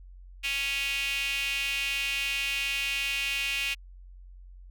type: tone with high-pass filter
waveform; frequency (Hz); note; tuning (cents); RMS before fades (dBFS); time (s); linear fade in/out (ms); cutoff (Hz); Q
sawtooth; 277.2; C#4; 0; -30; 0.43-3.75; 20; 2600; 6.4
effects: added 45 Hz sine -45 dBFS peak until 4.7 s